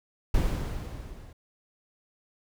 brown noise with level ramp, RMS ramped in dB -24 to -47 dBFS, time 0.34-1.33 s, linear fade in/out 5 ms, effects none

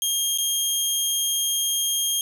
15% pulse tone with dropouts, 3227 Hz, G7, 50 cents sharp, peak -14 dBFS, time 0.02-2.21 s, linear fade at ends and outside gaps 1 ms, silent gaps 0.376-0.384 s, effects none

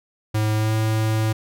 square tone with pitch glide, 107.9 to 109.72 Hz, A2 to A2, -33 to -4 cents, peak -19 dBFS, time 0.34-1.33 s, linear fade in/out 10 ms, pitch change +29 cents, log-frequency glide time 0.55-0.74 s, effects none

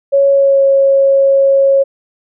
sine tone with pitch glide, 555 to 547.4 Hz, C#5 to C#5, +2 to -22 cents, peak -6 dBFS, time 0.12-1.84 s, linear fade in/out 20 ms, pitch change -24 cents, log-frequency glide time 0.3-0.63 s, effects none

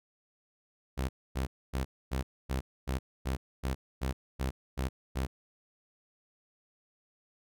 sawtooth tone bursts, 65.8 Hz, C2, 10 cents sharp, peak -26 dBFS, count 12, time 0.97-5.27 s, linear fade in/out 20 ms, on 120 ms, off 260 ms, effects none

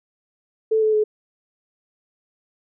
sine tone with pitch steps, 440 / 433.4 / 427 Hz, A4 / A4 / G#4, 0 / -26 / +48 cents, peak -15 dBFS, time 0.71-1.04 s, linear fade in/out 10 ms, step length 110 ms, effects none

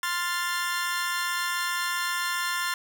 sawtooth chord, F major, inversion second, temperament equal, 1046.5 / 1396.9 / 1760 Hz, C6 / F6 / A6, 0 / 0 / 0 cents, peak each -27 / -28 / -27 dBFS, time 0.03-2.74 s, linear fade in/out 2 ms, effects none

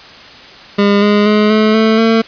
25% pulse tone with pitch steps, 202.5 / 206.9 / 211.3 / 215.9 / 220.6 / 225.3 Hz, G#3 / G#3 / G#3 / A3 / A3 / A3, -43 / -6 / +30 / -33 / +5 / +41 cents, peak -4 dBFS, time 0.78-2.22 s, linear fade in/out 10 ms, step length 240 ms, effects white hiss -35 dBFS RMS until 2.27 s + resampled to 11025 Hz

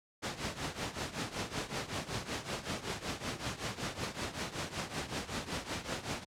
pink noise with tremolo, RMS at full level -34 dBFS, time 0.22-6.25 s, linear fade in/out 20 ms, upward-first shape triangle, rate 5.3 Hz, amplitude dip 85%, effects high-pass 80 Hz 12 dB/octave + low-pass 7000 Hz 12 dB/octave

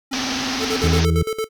square tone with vibrato, 260.5 Hz, C4, 7 cents flat, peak -26 dBFS, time 0.11-1.01 s, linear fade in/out 10 ms, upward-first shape square, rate 19 Hz, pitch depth 68 cents each way
white low-pass noise, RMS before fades -26 dBFS, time 0.13-1.05 s, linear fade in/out 0 ms, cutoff 6200 Hz, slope 96 dB/octave
square tone with tremolo, 440 Hz, A4, in tune, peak -21 dBFS, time 0.59-1.49 s, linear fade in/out 50 ms, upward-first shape square, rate 8.8 Hz, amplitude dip 80%
harmonic tone, 81.5 Hz, E2, 19 cents flat, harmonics 1 / 2 / 4 / 5, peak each -17 / -19 / -29 / -31 dBFS, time 0.83-1.23 s, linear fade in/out 5 ms
effects none

